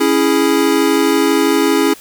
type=chord; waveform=square; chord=C# minor; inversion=none; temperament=equal; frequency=277.2 / 329.6 / 415.3 Hz; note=C#4 / E4 / G#4; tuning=0 / 0 / 0 cents; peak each=-16 dBFS; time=0-1.94 s; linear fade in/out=10 ms; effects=white hiss -39 dBFS RMS until 2 s